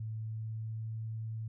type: tone with pitch glide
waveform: sine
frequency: 110 to 111.21 Hz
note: A2 to A2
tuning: 0 to +19 cents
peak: -36 dBFS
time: 0-1.48 s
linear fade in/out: 5 ms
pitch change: +19 cents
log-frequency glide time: 0.12-1.01 s
effects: none